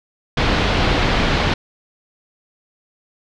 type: low-pass noise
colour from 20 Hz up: pink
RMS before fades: -17 dBFS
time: 0.37-1.54 s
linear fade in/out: 5 ms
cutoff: 4200 Hz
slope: 24 dB/octave
effects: none